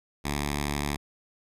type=tone with notch filter; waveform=5% pulse; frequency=72.4 Hz; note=D2; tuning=24 cents flat; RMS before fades=-30 dBFS; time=0.24-0.97 s; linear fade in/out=20 ms; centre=530 Hz; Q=0.85; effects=resampled to 32000 Hz